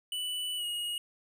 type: tone with pitch glide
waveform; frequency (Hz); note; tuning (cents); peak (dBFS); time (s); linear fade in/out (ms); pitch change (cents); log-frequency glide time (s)
square; 2972 to 2882; F#7 to F#7; +7 to -46; -33; 0.12-0.98; 2; -53; 0.57-0.64
effects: none